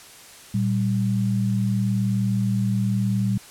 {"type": "tone pair together", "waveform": "sine", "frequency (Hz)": [116.1, 195.26], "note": ["A#2", "G3"], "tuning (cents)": [-7, -7], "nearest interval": "major sixth", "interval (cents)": 900, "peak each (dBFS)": [-22, -22], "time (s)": [0.54, 3.38], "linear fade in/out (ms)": 5, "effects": ["white hiss -45 dBFS RMS until 3.5 s", "low-pass 11000 Hz 12 dB/octave"]}